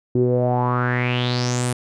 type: tone with low-pass filter sweep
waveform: sawtooth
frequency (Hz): 123.47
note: B2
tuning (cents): 0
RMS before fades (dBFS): -20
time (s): 0.15-1.73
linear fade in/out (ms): 5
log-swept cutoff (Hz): 330 to 10000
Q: 6
effects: none